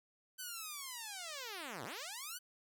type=linear two-way sweep; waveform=5% pulse; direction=down then up; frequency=1535 to 103 to 1535 Hz; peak=-32 dBFS; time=0.38-2.39 s; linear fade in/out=20 ms; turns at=1.84 s; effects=none